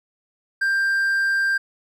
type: tone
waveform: triangle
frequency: 1585 Hz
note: G6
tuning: 19 cents sharp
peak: -16 dBFS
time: 0.61-1.58 s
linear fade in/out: 10 ms
effects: none